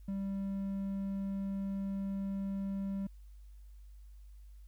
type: tone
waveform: triangle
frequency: 195.8 Hz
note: G3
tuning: 2 cents flat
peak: -32 dBFS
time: 0.08-3.07 s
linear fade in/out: 5 ms
effects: added 50 Hz sine -50 dBFS peak until 4.67 s + white hiss -75 dBFS RMS until 4.67 s